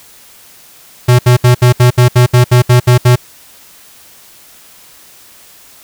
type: tone bursts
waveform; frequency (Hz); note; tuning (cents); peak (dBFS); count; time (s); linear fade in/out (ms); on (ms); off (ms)
square; 123.47; B2; 0; -4; 12; 1.08-3.159; 10; 110; 69
effects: white hiss -40 dBFS RMS until 5.83 s